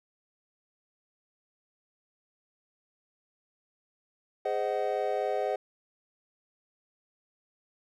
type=chord; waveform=triangle; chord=Ab dominant seventh; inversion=none; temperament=just; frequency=415.3 / 519.1 / 623 / 747.5 Hz; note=Ab4 / C5 / Eb5 / Gb5; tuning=0 / -14 / +2 / +17 cents; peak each=-31 dBFS; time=4.45-5.56 s; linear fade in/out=5 ms; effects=none